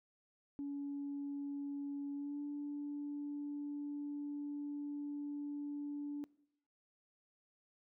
sine tone with pitch glide, 283.2 to 289.8 Hz, C#4 to D4, +37 to -23 cents, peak -38 dBFS, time 0.59-6.24 s, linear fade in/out 0 ms, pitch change +40 cents, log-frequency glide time 2.14-2.4 s, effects noise-tail reverb RT60 0.8 s tail -23 dB re dry + tanh soft clip ceiling -35 dBFS

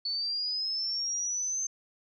sine linear sweep, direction up, 4435 to 6300 Hz, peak -29 dBFS, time 0.05-1.67 s, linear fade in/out 5 ms, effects none

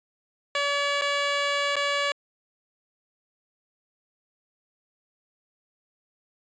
10% pulse tone with dropouts, 570 Hz, C#5, 48 cents sharp, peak -15 dBFS, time 0.55-2.12 s, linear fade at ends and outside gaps 2 ms, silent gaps 1.013-1.019 / 1.757-1.765 s, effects resampled to 16000 Hz

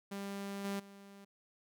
sawtooth tone with level steps, 198.7 Hz, G3, 24 cents sharp, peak -36 / -32 / -49 dBFS, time 0.11-1.25 s, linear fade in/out 10 ms, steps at 0.64 / 0.79 s, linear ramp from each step 10 ms, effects none

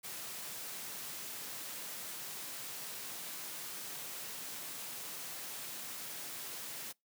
white high-pass noise, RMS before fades -44 dBFS, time 0.03-6.93 s, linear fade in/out 20 ms, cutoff 110 Hz, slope 48 dB/octave, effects noise-tail reverb RT60 0.2 s tail -26 dB re dry

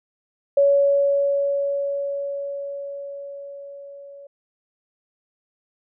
sine tone with level ramp, 562 Hz, C#5, 24 cents sharp, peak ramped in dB -12 to -39 dBFS, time 0.57-4.27 s, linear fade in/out 5 ms, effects none

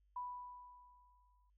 sine tone with exponential decay, 987.8 Hz, B5, in tune, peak -40 dBFS, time 0.16-1.5 s, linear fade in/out 5 ms, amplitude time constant 290 ms, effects noise-tail reverb RT60 0.1 s tail -26 dB re dry + added 50 Hz sine -70 dBFS peak until 1.57 s

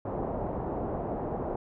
white low-pass noise, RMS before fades -33 dBFS, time 0.05-1.56 s, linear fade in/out 5 ms, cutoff 750 Hz, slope 24 dB/octave, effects none

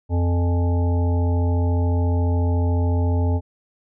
harmonic tone with a mistuned harmonic, 86.8 Hz, F2, 10 cents flat, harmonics 1 / 3 / 5 / 7 / 9 / 10, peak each -17 / -27 / -31 / -34 / -36 / -37 dBFS, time 0.09-3.41 s, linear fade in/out 50 ms, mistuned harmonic 9, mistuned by +71 cents, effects none

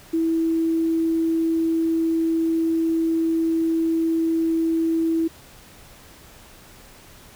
sine tone with quantisation, 327 Hz, E4, 14 cents flat, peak -18 dBFS, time 0.13-5.28 s, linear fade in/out 10 ms, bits 8, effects pink hiss -47 dBFS RMS until 7.35 s

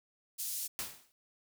white band-pass noise, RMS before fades -38 dBFS, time 0.38-0.68 s, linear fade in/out 20 ms, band 5800 to 16000 Hz, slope 12 dB/octave
white noise with exponential decay, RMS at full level -35 dBFS, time 0.79-1.12 s, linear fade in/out 0 ms, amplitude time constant 71 ms
effects none

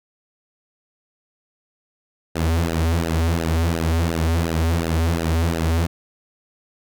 sawtooth tone with flanger, 82.41 Hz, E2, in tune, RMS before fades -20 dBFS, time 2.35-5.87 s, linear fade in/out 10 ms, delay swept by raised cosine 0.87 to 6.17 ms, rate 2.8 Hz, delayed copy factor -0.9, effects none

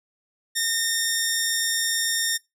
10% pulse tone, 1829 Hz, A#6, 33 cents flat, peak -13 dBFS, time 0.55-2.38 s, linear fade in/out 20 ms, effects noise-tail reverb RT60 0.2 s tail -23 dB re dry

